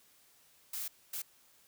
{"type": "noise bursts at uneven times", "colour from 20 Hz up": "blue", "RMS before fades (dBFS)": -39, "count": 2, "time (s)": [[0.73, 0.88], [1.13, 1.22]], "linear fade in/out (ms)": 5, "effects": ["white hiss -65 dBFS RMS until 1.67 s"]}